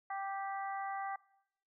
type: harmonic tone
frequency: 392 Hz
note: G4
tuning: in tune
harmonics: 2 / 3 / 4 / 5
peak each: -38 / -44 / -49 / -48 dBFS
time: 0.1-1.16 s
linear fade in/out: 5 ms
effects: noise-tail reverb RT60 0.8 s tail -22 dB re dry